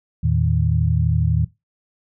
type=tone cluster; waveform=sine; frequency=81.1 / 113.4 / 156.3 Hz; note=E2 / A#2 / D#3; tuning=-28 / -47 / +8 cents; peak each=-20 dBFS; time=0.23-1.45 s; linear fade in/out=10 ms; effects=noise-tail reverb RT60 0.2 s tail -17 dB re dry